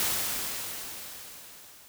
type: noise with level ramp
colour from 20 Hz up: white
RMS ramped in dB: -27 to -53 dBFS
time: 0-1.88 s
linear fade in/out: 0 ms
effects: none